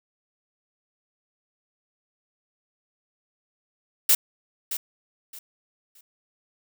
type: noise with echo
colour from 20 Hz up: blue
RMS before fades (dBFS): -17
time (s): 4.09-4.15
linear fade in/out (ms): 5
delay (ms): 620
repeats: 3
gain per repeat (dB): -12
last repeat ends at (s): 6.01
effects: none